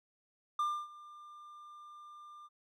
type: tone with ADSR envelope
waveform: triangle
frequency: 1196 Hz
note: D6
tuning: 31 cents sharp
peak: -27 dBFS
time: 0.59-2.49 s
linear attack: 4 ms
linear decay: 280 ms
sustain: -21 dB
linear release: 34 ms
effects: none